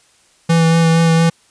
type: tone with vibrato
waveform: square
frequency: 164.81 Hz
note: E3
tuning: in tune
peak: -10 dBFS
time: 0.49-1.3 s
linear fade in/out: 10 ms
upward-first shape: sine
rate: 4.3 Hz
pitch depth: 16 cents each way
effects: white hiss -53 dBFS RMS until 1.5 s + resampled to 22050 Hz